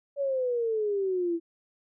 sine exponential sweep, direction down, 571 to 329.6 Hz, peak -25 dBFS, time 0.16-1.4 s, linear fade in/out 50 ms, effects none

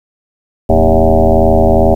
sine tone with frequency modulation, 313.6 Hz, D#4, 14 cents sharp, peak -5 dBFS, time 0.69-1.95 s, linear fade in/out 10 ms, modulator 82.4 Hz, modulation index 5, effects 7-bit

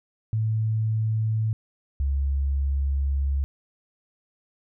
sine tone pair in turn, 110 / 69.05 Hz, A2 / C#2, 0 / -6 cents, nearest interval minor sixth, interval 806 cents, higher first, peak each -21 dBFS, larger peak neither, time 0.33-1.53 / 2-3.44 s, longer second, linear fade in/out 0 ms, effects none

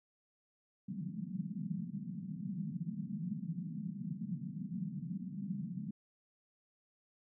pink band-pass noise, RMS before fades -41 dBFS, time 0.88-5.91 s, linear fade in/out 5 ms, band 160 to 210 Hz, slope 48 dB/octave, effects none

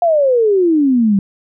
sine exponential sweep, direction down, 708 to 191 Hz, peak -9 dBFS, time 0.02-1.19 s, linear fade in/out 2 ms, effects none

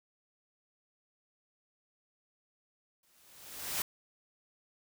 white noise with exponential growth, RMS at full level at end -32 dBFS, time 3.03-3.82 s, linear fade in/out 2 ms, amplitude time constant 170 ms, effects none

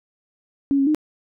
sine tone with pitch steps, 278.5 / 273.7 / 305.6 Hz, C#4 / C#4 / D#4, +8 / -22 / -31 cents, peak -15 dBFS, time 0.71-0.947 s, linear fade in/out 0 ms, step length 79 ms, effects none

